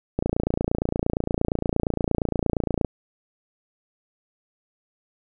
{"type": "click train", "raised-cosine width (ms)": 2, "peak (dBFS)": -9, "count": 77, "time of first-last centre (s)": [0.19, 2.847], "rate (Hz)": 28.6, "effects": []}